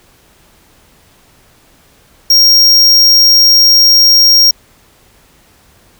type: tone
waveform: square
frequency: 5580 Hz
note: F8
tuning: 2 cents flat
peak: -4 dBFS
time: 2.3-4.51 s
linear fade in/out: 5 ms
effects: pink hiss -47 dBFS RMS until 5.99 s